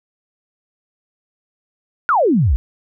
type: exponential sweep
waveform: sine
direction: down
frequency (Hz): 1480 to 52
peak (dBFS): -11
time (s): 2.09-2.56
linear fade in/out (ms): 0
effects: none